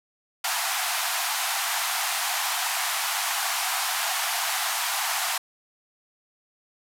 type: band-pass noise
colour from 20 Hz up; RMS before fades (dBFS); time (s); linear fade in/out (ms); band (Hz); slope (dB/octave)
pink; -27; 0.44-5.38; 5; 680 to 15000; 96
effects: none